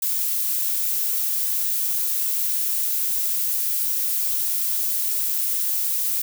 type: noise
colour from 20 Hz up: violet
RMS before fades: -23 dBFS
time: 0.02-6.22 s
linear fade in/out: 5 ms
effects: none